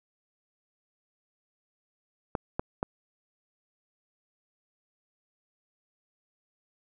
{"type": "clicks", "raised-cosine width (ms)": 1, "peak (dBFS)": -14, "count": 3, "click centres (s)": [2.352, 2.595, 2.829], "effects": []}